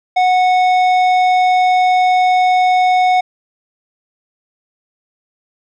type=tone with tanh clipping; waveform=triangle; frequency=735 Hz; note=F#5; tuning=12 cents flat; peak=-11 dBFS; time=0.16-3.21 s; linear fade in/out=10 ms; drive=15 dB; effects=none